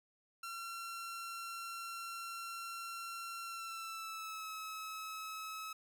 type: tone with pitch glide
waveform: sawtooth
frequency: 1363 to 1289.5 Hz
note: F6 to E6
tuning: -43 to -39 cents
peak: -39 dBFS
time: 0.43-5.73 s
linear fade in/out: 5 ms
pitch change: -96 cents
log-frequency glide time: 3.44-4.49 s
effects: none